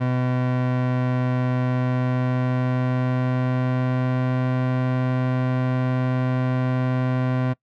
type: tone with pitch glide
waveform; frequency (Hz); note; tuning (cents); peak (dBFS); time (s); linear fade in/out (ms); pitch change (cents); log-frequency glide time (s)
30% pulse; 126.2 to 127.67; B2 to C3; +38 to -42; -17; 0-7.54; 20; +20; 1.54-4.48
effects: noise-tail reverb RT60 0.1 s tail -23 dB re dry + low-pass 2000 Hz 12 dB/octave